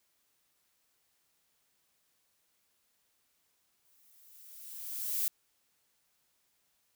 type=noise with exponential growth; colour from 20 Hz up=violet; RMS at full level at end=-30 dBFS; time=3.85-5.28 s; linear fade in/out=0 ms; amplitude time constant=310 ms; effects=white hiss -75 dBFS RMS until 6.95 s